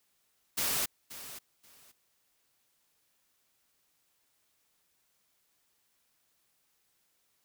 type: noise with echo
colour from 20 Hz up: white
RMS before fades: -31 dBFS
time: 0.57-0.86 s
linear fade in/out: 10 ms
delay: 530 ms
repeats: 2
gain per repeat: -14 dB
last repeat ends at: 1.92 s
effects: white hiss -74 dBFS RMS until 7.44 s